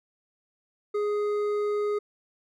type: tone with hard clipping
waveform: sine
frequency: 415.5 Hz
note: G#4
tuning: 1 cent sharp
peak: -26 dBFS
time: 0.94-1.99 s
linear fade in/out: 10 ms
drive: 7 dB
effects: none